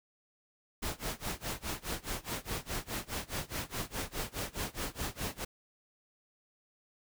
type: noise with tremolo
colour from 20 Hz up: pink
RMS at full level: -35 dBFS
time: 0.82-5.45 s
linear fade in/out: 10 ms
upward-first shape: sine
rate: 4.8 Hz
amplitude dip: 95%
effects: none